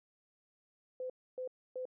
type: tone bursts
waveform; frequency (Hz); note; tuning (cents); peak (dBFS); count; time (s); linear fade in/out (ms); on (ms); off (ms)
sine; 510; C5; -44; -37; 3; 1-1.854; 2; 98; 280
effects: none